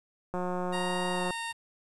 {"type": "click train", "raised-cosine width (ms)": 1, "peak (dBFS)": -20, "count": 175, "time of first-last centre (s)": [0.34, 1.307], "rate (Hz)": 180}
{"type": "tone with pitch glide", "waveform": "15% pulse", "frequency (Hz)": [933, 921.2], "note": ["A#5", "A#5"], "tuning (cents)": [1, -21], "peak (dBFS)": -27, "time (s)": [0.72, 1.53], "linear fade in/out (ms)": 20, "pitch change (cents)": -22, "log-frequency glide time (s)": [1.12, 1.24]}
{"effects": ["resampled to 24000 Hz", "9-bit"]}